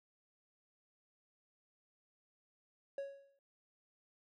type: tone with exponential decay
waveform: triangle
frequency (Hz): 554.4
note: C#5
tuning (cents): 0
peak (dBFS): -34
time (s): 2.98-3.39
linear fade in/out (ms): 2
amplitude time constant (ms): 87
effects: MP3 48 kbps